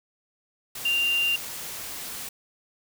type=tone in noise; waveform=sine; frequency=2786 Hz; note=F7; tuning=5 cents flat; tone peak=-21 dBFS; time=0.85-1.36 s; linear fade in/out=5 ms; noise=white; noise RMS=-36 dBFS; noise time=0.75-2.29 s; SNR=+12 dB; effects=none

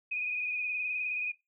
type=tone with vibrato; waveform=sine; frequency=2479 Hz; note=D#7; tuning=7 cents flat; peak=-30 dBFS; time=0.11-1.32 s; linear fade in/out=10 ms; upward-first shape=sine; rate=19 Hz; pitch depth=39 cents each way; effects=noise-tail reverb RT60 0.2 s tail -18 dB re dry

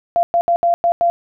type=tone bursts at uneven times; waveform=sine; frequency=688 Hz; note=F5; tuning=26 cents flat; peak=-11 dBFS; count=6; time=0.16-0.23 / 0.34-0.41 / 0.48-0.56 / 0.63-0.74 / 0.84-0.92 / 1.01-1.1 s; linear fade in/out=0 ms; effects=none

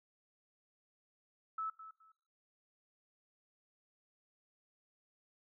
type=tone with echo; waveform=sine; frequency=1305 Hz; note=E6; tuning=18 cents flat; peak=-36 dBFS; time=1.58-1.7 s; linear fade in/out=5 ms; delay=210 ms; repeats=2; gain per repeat=-13 dB; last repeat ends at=2.12 s; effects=noise-tail reverb RT60 0.6 s tail -21 dB re dry

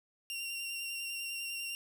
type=tone with vibrato; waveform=sawtooth; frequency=2762 Hz; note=F7; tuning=20 cents flat; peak=-34 dBFS; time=0.3-1.75 s; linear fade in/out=0 ms; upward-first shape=square; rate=10 Hz; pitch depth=13 cents each way; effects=none

